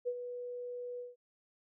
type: tone with ADSR envelope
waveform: sine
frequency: 490 Hz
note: B4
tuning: 14 cents flat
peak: -30 dBFS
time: 0.05-1.16 s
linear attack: 27 ms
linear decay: 59 ms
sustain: -9 dB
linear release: 170 ms
effects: none